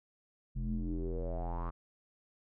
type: tone with low-pass filter sweep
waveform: square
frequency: 42.55 Hz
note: F1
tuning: 44 cents flat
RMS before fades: -36 dBFS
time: 0.55-1.71 s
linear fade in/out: 20 ms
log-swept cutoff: 160 to 1200 Hz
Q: 6.3
effects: none